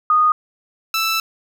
sine / 15% pulse tone pair in turn, 1235 / 1322.9 Hz, D#6 / E6, -13 / +6 cents, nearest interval minor second, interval 119 cents, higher second, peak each -11 dBFS, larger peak neither, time 0.1-0.32 / 0.94-1.2 s, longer second, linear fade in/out 2 ms, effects none

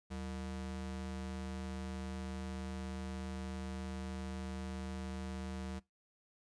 square ring-modulated tone, 133.1 Hz, C3, 30 cents sharp, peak -38 dBFS, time 0.1-5.8 s, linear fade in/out 20 ms, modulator 58.4 Hz, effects noise-tail reverb RT60 0.2 s tail -22 dB re dry + resampled to 22050 Hz

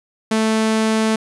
sawtooth tone, 220 Hz, A3, in tune, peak -11 dBFS, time 0.31-1.16 s, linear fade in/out 5 ms, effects resampled to 24000 Hz

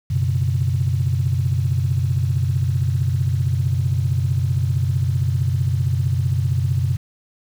sine chord, F# suspended fourth, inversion none, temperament just, 92.5 / 123.33 / 138.75 Hz, F#2 / B2 / C#3, 0 / -2 / +2 cents, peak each -20 / -20 / -22 dBFS, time 0.1-6.97 s, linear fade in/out 10 ms, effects tanh soft clip ceiling -7 dBFS + 7-bit

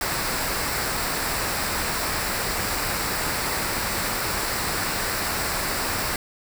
pink noise with comb filter, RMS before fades -26 dBFS, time 0.01-6.16 s, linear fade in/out 2 ms, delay 0.31 ms, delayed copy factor -0.5, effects none

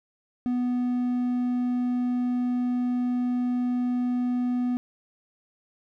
triangle tone, 246.9 Hz, B3, in tune, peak -21 dBFS, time 0.46-4.77 s, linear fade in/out 0 ms, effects none

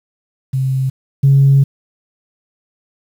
sine tone pair in turn, 132.2 / 137.79 Hz, C3 / C#3, +18 / -10 cents, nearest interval minor second, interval 72 cents, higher second, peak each -13 / -5 dBFS, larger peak second, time 0.53-0.9 / 1.23-1.64 s, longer second, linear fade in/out 10 ms, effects tanh soft clip ceiling -2 dBFS + 7-bit

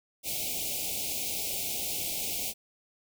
white band-stop noise, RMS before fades -33 dBFS, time 0.23-2.54 s, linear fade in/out 50 ms, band 830 to 2200 Hz, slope 96 dB/octave, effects none

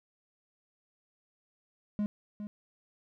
triangle tone with echo, 207.9 Hz, G#3, 2 cents sharp, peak -26 dBFS, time 1.99-2.06 s, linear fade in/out 0 ms, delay 410 ms, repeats 1, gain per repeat -9 dB, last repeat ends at 2.47 s, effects none

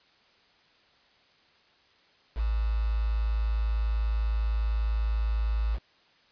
sine tone with quantisation, 54.7 Hz, A1, 9 cents flat, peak -24 dBFS, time 2.35-5.79 s, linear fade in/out 50 ms, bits 7, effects white hiss -62 dBFS RMS until 6.31 s + resampled to 11025 Hz

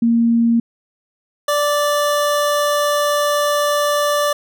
sine / 25% pulse tone pair in turn, 232.3 / 585.4 Hz, A#3 / D5, -6 / -6 cents, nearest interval octave + major third, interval 1600 cents, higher second, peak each -11 dBFS, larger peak neither, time 0.02-0.6 / 1.48-4.33 s, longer second, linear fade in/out 5 ms, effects none

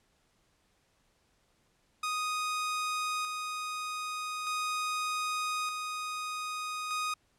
sawtooth tone with tremolo, 1244.5 Hz, D#6, in tune, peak -27 dBFS, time 2.03-7.14 s, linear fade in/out 5 ms, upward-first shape square, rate 0.41 Hz, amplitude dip 35%, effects pink hiss -71 dBFS RMS until 7.38 s + low-pass 10000 Hz 12 dB/octave

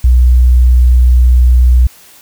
sine tone, 61.74 Hz, B1, in tune, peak -3 dBFS, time 0.04-1.87 s, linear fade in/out 5 ms, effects white hiss -40 dBFS RMS until 2.21 s

